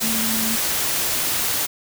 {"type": "tone in noise", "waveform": "sine", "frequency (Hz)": 223.2, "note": "A3", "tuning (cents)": 25, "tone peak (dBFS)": -25, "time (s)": [0.02, 0.57], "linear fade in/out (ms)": 20, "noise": "white", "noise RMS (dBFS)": -22, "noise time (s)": [0, 1.67], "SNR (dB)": -6, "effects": []}